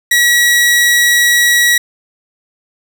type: tone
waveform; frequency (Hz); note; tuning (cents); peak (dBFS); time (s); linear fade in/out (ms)
sawtooth; 1923; B6; -47; -4; 0.11-1.78; 5
effects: none